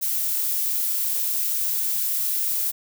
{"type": "noise", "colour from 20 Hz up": "violet", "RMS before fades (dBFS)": -24, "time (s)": [0.01, 2.72], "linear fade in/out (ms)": 20, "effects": []}